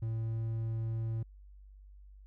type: tone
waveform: triangle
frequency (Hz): 112.6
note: A2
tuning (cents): +40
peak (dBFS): -30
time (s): 0.02-1.23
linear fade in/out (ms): 5
effects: added 49 Hz sine -51 dBFS peak until 2.26 s